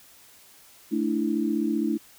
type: chord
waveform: sine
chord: A suspended fourth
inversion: none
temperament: equal with one note detuned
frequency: 220 / 293.7 / 328.7 Hz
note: A3 / D4 / E4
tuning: 0 / 0 / -5 cents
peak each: -27 dBFS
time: 0.91-1.98 s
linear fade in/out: 20 ms
effects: white hiss -53 dBFS RMS until 2.18 s